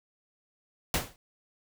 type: noise with exponential decay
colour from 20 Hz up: pink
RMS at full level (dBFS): -23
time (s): 0.94-1.16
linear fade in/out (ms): 1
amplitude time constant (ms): 46
effects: none